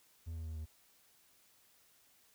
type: tone with pitch steps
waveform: triangle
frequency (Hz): 82.41 / 80.99 / 79.6 / 78.24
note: E2 / E2 / D#2 / D#2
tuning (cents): 0 / -30 / +40 / +10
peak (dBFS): -38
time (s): 0.26-0.66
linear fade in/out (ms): 20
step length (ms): 100
effects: white hiss -68 dBFS RMS until 2.34 s

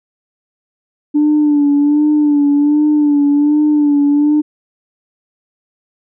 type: tone with vibrato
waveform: sine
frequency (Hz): 293.7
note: D4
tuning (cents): 0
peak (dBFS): -7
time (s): 1.14-4.42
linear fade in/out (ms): 20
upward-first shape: sine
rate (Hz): 1.3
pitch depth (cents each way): 44
effects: tanh soft clip ceiling -5 dBFS

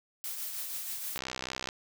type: noise with tremolo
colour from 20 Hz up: blue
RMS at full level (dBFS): -36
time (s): 0.24-1.18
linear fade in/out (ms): 0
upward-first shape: triangle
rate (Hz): 6.3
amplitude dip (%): 40
type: click train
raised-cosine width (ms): 0.2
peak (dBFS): -17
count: 35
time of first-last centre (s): 1.16-1.689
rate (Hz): 64.3
effects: none

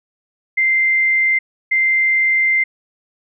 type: tone pair in turn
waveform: sine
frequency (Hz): 2087 / 2087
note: C7 / C7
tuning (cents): -5 / -5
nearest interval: unison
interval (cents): 0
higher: neither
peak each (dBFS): -12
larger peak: neither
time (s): 0.57-1.39 / 1.71-2.64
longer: second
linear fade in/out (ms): 10
effects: none

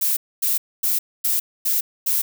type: noise bursts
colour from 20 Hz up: violet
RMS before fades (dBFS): -20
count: 6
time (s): 0.01-2.22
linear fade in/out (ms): 10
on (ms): 160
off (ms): 250
effects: none

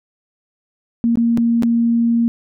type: tone with dropouts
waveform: sine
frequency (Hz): 233.1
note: A#3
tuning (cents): 0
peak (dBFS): -12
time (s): 1.04-2.28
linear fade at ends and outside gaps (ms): 0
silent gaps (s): 1.156-1.173 / 1.374-1.381 / 1.624-1.633
effects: none

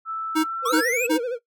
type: tone with pitch glide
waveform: sine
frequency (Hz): 1318.5 to 1347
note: E6 to E6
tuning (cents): 0 to +37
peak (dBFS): -26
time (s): 0.05-0.86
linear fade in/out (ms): 50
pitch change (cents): +37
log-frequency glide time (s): 0.32-0.61
type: tone bursts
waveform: square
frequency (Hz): 314.5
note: D#4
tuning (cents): +19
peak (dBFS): -18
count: 3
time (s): 0.35-1.183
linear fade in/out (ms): 20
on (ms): 91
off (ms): 280
type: tone with vibrato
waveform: triangle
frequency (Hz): 485.7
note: B4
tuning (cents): -29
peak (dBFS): -22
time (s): 0.62-1.39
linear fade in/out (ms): 50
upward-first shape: sine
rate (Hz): 13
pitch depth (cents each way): 100
type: linear sweep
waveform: square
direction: up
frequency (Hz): 1058 to 2637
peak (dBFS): -23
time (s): 0.65-1.07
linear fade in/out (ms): 10
effects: noise-tail reverb RT60 0.1 s tail -17 dB re dry

